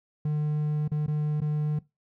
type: tone with dropouts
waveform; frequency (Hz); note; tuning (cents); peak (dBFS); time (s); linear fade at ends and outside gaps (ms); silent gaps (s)
triangle; 150.6; D3; +44; -22; 0.25-1.79; 5; 0.879-0.916 / 1.064-1.079 / 1.405-1.416
effects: noise-tail reverb RT60 0.2 s tail -19 dB re dry